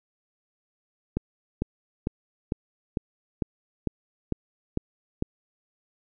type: click train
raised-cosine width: 3 ms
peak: -12 dBFS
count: 10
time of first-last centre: 1.17-5.224 s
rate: 2.22 Hz
effects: none